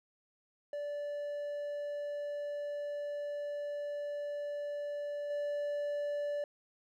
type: tone with level steps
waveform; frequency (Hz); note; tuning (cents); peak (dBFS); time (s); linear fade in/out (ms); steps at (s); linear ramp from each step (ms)
triangle; 582; D5; -16; -34 / -31; 0.73-6.44; 2; 5.3; 5
effects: none